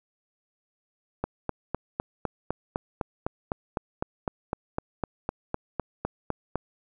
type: click train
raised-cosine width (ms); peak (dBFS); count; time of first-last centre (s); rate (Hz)
1; -13; 22; 1.24-6.556; 3.95
effects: none